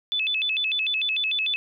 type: tone with vibrato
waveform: sine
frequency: 3003 Hz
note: F#7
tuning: 25 cents sharp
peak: -22 dBFS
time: 0.12-1.56 s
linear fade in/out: 0 ms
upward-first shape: square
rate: 6.7 Hz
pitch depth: 260 cents each way
effects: none